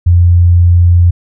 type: tone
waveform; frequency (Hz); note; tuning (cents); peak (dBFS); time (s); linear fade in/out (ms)
sine; 87.2; F2; -2; -3; 0.06-1.11; 10
effects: none